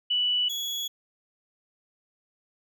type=tone pair in turn; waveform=sine / 35% pulse; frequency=2960 / 3365 Hz; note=F#7 / G#7; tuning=0 / +22 cents; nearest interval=major second; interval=222 cents; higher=second; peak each=-22 / -27 dBFS; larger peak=first; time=0.1-0.49 / 0.49-0.88 s; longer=neither; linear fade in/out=10 ms; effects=none